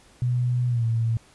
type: tone with pitch glide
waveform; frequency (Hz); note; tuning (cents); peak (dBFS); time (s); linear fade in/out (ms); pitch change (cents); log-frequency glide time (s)
sine; 123.3 to 114.38; B2 to A#2; -2 to -32; -20; 0.22-1.17; 0; -130; 0.68-0.85
effects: pink hiss -55 dBFS RMS until 1.34 s + resampled to 24000 Hz

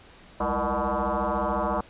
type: tone with frequency modulation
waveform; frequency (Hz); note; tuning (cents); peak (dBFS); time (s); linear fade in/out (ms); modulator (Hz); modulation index
sine; 194; G3; -18; -23; 0.4-1.81; 5; 134; 7.9
effects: pink hiss -51 dBFS RMS until 1.89 s + resampled to 8000 Hz

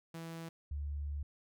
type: tone pair in turn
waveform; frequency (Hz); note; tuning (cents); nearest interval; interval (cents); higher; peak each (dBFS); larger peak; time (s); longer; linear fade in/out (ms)
sawtooth / sine; 164.81 / 72.4; E3 / D2; 0 / -24; octave + major second; 1424; first; -39 / -36; second; 0.14-0.49 / 0.71-1.23; second; 5
effects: none

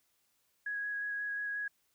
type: tone with vibrato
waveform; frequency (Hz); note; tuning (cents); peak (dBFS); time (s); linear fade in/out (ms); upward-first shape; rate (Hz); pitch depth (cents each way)
sine; 1661.2; G#6; 0; -34; 0.66-1.68; 5; square; 5.6; 9
effects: white hiss -75 dBFS RMS until 1.94 s

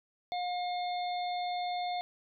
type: harmonic tone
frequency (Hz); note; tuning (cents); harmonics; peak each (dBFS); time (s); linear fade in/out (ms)
715; F5; +41; 1 / 3 / 5 / 6; -32 / -45 / -44 / -47; 0.32-2.01; 0
effects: none

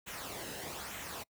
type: noise with flanger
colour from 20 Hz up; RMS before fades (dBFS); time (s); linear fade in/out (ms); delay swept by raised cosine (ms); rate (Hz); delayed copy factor
pink; -43; 0.06-1.24; 20; 0.2 to 0.89; 1.1; -0.55
effects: noise-tail reverb RT60 0.1 s tail -26 dB re dry + high-pass 60 Hz 12 dB/octave

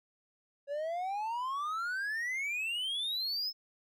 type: exponential sweep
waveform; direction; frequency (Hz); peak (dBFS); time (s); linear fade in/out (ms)
triangle; up; 554.4 to 5274; -31; 0.67-3.53; 50
effects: none

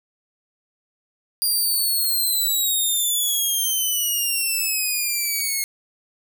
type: exponential sweep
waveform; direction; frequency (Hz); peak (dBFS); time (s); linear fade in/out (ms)
5% pulse; down; 4819 to 2157; -12; 1.42-5.64; 0
effects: none

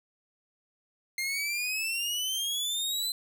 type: exponential sweep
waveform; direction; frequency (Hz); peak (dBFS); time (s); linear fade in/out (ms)
sawtooth; up; 2103 to 4070; -26; 1.18-3.12; 2
effects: none

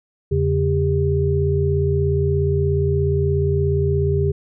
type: tone cluster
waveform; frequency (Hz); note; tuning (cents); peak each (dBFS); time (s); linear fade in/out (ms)
sine; 84.8 / 141.7 / 399.9; E2 / C#3 / G4; +50 / +38 / +35; -20; 0.31-4.32; 10
effects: none

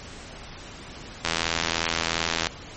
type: click train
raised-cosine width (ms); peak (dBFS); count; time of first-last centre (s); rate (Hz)
0.2; -5; 102; 1.25-2.47; 82.8
effects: pink hiss -41 dBFS RMS until 2.76 s + MP3 32 kbps

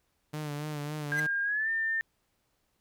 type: tone with vibrato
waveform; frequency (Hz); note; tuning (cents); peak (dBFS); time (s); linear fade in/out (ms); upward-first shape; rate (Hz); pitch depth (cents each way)
sawtooth; 149.1; D3; +27; -30; 0.33-1.27; 10; sine; 3.6; 47
type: tone with exponential growth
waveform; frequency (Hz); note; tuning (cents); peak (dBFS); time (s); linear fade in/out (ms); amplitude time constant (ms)
45% pulse; 2021; B6; +39; -30; 1.12-1.2; 5; 16
type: tone with pitch glide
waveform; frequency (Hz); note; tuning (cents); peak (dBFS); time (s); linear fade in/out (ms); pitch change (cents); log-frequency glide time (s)
sine; 1612 to 1799; G6 to A6; +48 to +38; -27; 1.12-2.01; 0; +190; 1.43-1.69
effects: pink hiss -75 dBFS RMS until 2.8 s

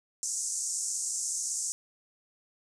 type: band-pass noise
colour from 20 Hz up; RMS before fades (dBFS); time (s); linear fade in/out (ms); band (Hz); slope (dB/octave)
pink; -33; 0.23-1.72; 0; 6100 to 8800; 48
effects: none

